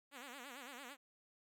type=tone with vibrato; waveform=5% pulse; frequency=261.6 Hz; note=C4; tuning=in tune; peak=-38 dBFS; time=0.11-0.97 s; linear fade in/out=50 ms; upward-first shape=sine; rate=8.9 Hz; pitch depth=170 cents each way; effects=none